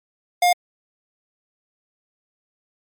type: tone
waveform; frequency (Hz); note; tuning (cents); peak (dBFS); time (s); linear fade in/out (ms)
square; 710; F5; +28; -14; 0.42-0.53; 5
effects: MP3 64 kbps